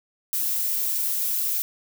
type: noise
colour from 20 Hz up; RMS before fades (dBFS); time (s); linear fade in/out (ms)
violet; -25; 0.33-1.62; 0
effects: none